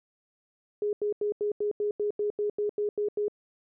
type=tone bursts; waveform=sine; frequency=415.5 Hz; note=G#4; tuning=1 cent sharp; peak=-25 dBFS; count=13; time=0.82-3.282 s; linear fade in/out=2 ms; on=110 ms; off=86 ms; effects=none